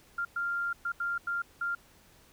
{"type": "tone bursts at uneven times", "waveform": "sine", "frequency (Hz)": 1394, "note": "F6", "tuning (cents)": -4, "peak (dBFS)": -29, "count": 6, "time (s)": [[0.18, 0.25], [0.36, 0.73], [0.85, 0.92], [1, 1.18], [1.27, 1.42], [1.61, 1.75]], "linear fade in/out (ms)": 5, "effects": ["pink hiss -60 dBFS RMS until 2.32 s"]}